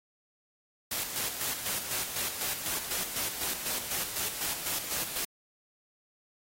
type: noise with tremolo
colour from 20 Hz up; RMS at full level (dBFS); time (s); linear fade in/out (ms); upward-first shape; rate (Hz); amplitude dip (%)
white; -32; 0.91-5.25; 5; square; 4; 50
effects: AAC 48 kbps